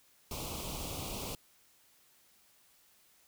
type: band-stop noise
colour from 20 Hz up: pink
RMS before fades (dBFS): -40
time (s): 0.31-1.35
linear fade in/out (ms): 2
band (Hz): 1200 to 2400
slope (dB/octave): 48
effects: white hiss -66 dBFS RMS until 3.27 s